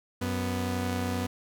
sawtooth tone pair together, 92.5 / 246.9 Hz, F#2 / B3, 0 / 0 cents, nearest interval octave + perfect fourth, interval 1700 cents, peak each -27 dBFS, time 0.21-1.27 s, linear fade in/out 10 ms, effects none

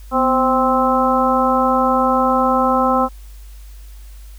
harmonic tone with a mistuned harmonic, 261.6 Hz, C4, in tune, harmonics 1 / 2 / 3 / 4 / 5, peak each -19 / -19 / -19 / -19 / -19 dBFS, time 0.11-3.09 s, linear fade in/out 50 ms, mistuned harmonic 1, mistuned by -74 cents, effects added 50 Hz sine -34 dBFS peak until 4.38 s + white hiss -50 dBFS RMS until 4.38 s

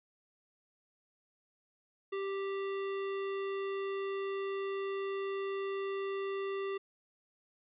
square tone, 392 Hz, G4, in tune, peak -35 dBFS, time 2.12-6.78 s, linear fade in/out 10 ms, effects resampled to 8000 Hz

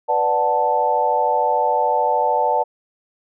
sine chord, B minor seventh, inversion none, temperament equal, 493.9 / 587.3 / 740 / 880 Hz, B4 / D5 / F#5 / A5, 0 / 0 / 0 / 0 cents, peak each -23 / -22 / -22 / -18 dBFS, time 0.08-2.64 s, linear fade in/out 20 ms, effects none

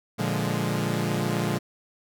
sawtooth chord, Bb dominant seventh, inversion none, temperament equal, 116.54 / 146.83 / 174.61 / 207.7 Hz, Bb2 / D3 / F3 / Ab3, 0 / 0 / 0 / 0 cents, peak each -26 dBFS, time 0.18-1.59 s, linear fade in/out 20 ms, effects none

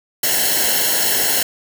white noise with comb filter, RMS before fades -17 dBFS, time 0.23-1.43 s, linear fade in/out 5 ms, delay 0.83 ms, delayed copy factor -0.85, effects none

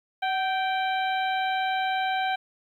harmonic tone with a mistuned harmonic, 782 Hz, G5, 4 cents flat, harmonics 1 / 2 / 3 / 4 / 5, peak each -25 / -31 / -35 / -37 / -39 dBFS, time 0.22-2.36 s, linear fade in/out 10 ms, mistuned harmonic 1, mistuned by -58 cents, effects 10-bit

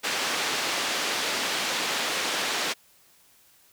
white band-pass noise, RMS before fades -28 dBFS, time 0.03-2.74 s, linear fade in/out 20 ms, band 250 to 4300 Hz, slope 12 dB/octave, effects white hiss -59 dBFS RMS until 3.72 s

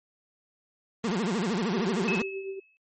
30% pulse tone with vibrato, 203.4 Hz, G#3, 36 cents flat, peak -23 dBFS, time 1.04-2.22 s, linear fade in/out 2 ms, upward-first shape sine, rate 13 Hz, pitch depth 280 cents each way
sine tone with tremolo, 387.2 Hz, G4, 21 cents flat, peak -30 dBFS, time 1.74-2.6 s, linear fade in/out 10 ms, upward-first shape triangle, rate 8.3 Hz, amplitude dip 60%
sine tone with exponential decay, 2589 Hz, E7, 32 cents flat, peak -25 dBFS, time 2.08-2.77 s, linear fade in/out 0 ms, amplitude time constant 150 ms
effects MP3 32 kbps

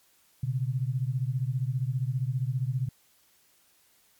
sine beating tone pair, 123.47 / 138.47 Hz, B2 / C#3, 0 / -2 cents, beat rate 15 Hz, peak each -28 / -30 dBFS, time 0.43-2.89 s, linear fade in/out 5 ms, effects white hiss -64 dBFS RMS until 4.19 s + MP3 96 kbps

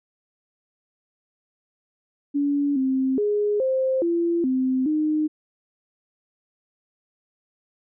sine tone with pitch steps, 285.5 / 263.6 / 415.4 / 524 / 340.2 / 259.4 / 306.8 Hz, D4 / C4 / G#4 / C5 / F4 / C4 / D#4, -49 / +13 / 0 / +2 / -45 / -15 / -24 cents, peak -19 dBFS, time 2.34-5.28 s, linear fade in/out 20 ms, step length 420 ms, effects none

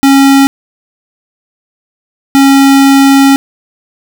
square tone pair in turn, 274 / 274 Hz, C#4 / C#4, -20 / -20 cents, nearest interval unison, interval 0 cents, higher neither, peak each -3 dBFS, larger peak neither, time 0.03-0.47 / 2.35-3.36 s, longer second, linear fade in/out 0 ms, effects none

